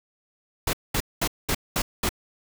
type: noise bursts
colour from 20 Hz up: pink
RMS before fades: -24 dBFS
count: 6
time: 0.67-2.092 s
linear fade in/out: 5 ms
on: 62 ms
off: 210 ms
effects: none